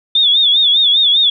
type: tone with vibrato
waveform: sine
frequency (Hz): 3520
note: A7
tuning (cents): 0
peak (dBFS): -8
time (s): 0.15-1.3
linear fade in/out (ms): 5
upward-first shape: sine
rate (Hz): 5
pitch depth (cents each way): 100
effects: none